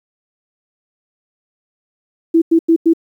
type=tone bursts; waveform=sine; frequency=329.6 Hz; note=E4; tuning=in tune; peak=-7 dBFS; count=4; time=2.34-2.935 s; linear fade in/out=10 ms; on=79 ms; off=93 ms; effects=8-bit